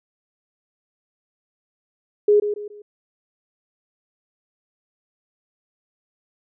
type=tone with echo; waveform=sine; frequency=415.3 Hz; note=G#4; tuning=in tune; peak=-11 dBFS; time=2.28-2.4 s; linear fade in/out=5 ms; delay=140 ms; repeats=3; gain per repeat=-9 dB; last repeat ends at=2.82 s; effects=none